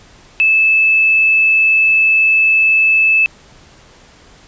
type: tone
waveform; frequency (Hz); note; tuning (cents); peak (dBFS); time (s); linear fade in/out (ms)
sine; 2618; E7; -13; -8; 0.4-3.26; 0
effects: pink hiss -44 dBFS RMS until 4.47 s + resampled to 16000 Hz